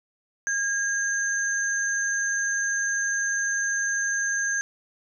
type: tone pair together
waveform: sine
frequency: 1631 / 6284 Hz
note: G#6 / G8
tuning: -32 / +3 cents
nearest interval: octave + major seventh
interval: 2335 cents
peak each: -24 / -29 dBFS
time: 0.47-4.61 s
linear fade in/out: 0 ms
effects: none